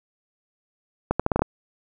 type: accelerating click train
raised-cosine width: 1 ms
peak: -6 dBFS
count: 7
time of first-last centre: 1.11-1.42 s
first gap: 86 ms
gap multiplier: 0.79
effects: none